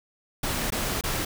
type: noise with dropouts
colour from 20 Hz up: pink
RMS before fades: -28 dBFS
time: 0.43-1.25 s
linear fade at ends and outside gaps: 5 ms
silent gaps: 0.704-0.721 / 1.011-1.037 s
effects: none